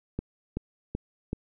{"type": "click train", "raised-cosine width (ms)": 3, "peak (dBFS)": -17, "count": 4, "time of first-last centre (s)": [0.19, 1.331], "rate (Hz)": 2.63, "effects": []}